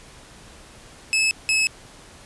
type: tone pair in turn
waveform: sawtooth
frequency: 2599 / 2587 Hz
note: E7 / E7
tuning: -25 / -33 cents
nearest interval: unison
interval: 8 cents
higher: first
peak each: -14 dBFS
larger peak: neither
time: 1.13-1.31 / 1.49-1.67 s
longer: neither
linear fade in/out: 0 ms
effects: pink hiss -46 dBFS RMS until 2.25 s + resampled to 24000 Hz